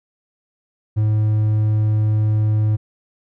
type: tone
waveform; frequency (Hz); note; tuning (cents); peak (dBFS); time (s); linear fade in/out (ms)
triangle; 107.3; A2; -43; -12; 0.96-2.77; 20
effects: none